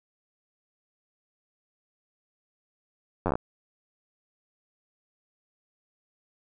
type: slowing click train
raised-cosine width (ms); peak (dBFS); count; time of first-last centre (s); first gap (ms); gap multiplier
1; -12; 8; 3.26-3.355; 10; 1.1
effects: none